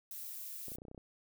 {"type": "noise", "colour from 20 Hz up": "violet", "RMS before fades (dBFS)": -45, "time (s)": [0.11, 0.76], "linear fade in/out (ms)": 2}
{"type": "clicks", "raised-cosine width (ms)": 2, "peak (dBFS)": -36, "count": 10, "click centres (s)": [0.683, 0.719, 0.753, 0.785, 0.819, 0.852, 0.883, 0.914, 0.947, 0.978]}
{"effects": []}